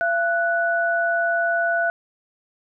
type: tone pair together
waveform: sine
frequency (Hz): 679.8 / 1480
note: F5 / F#6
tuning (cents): -47 / 0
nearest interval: octave + minor second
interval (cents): 1347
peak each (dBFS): -21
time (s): 0.01-1.9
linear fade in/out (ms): 0
effects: none